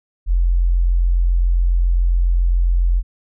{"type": "tone", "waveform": "sine", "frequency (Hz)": 43.65, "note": "F1", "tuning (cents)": 0, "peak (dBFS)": -12, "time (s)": [0.26, 3.03], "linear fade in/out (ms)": 50, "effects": []}